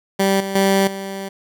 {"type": "tone with level steps", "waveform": "15% pulse", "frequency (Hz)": 194.8, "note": "G3", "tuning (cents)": -11, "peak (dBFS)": [-8, -17, -7, -20], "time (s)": [0.19, 1.29], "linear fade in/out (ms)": 10, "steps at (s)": [0.4, 0.55, 0.87], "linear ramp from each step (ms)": 5, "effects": []}